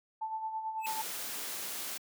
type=tone with tremolo; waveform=sine; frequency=880 Hz; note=A5; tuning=in tune; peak=-32 dBFS; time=0.21-1.02 s; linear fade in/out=10 ms; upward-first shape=sine; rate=9.1 Hz; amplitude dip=55%
type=tone with exponential growth; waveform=square; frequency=2605 Hz; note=E7; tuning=21 cents flat; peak=-32 dBFS; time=0.78-0.86 s; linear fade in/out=1 ms; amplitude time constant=16 ms
type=noise; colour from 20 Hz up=white; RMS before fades=-39 dBFS; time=0.86-1.98 s; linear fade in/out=10 ms
effects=high-pass 200 Hz 12 dB/octave